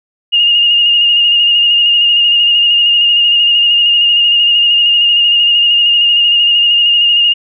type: tone with vibrato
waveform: sine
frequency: 2838 Hz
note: F7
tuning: 27 cents sharp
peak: -6 dBFS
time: 0.32-7.34 s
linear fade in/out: 20 ms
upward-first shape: square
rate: 13 Hz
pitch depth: 20 cents each way
effects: none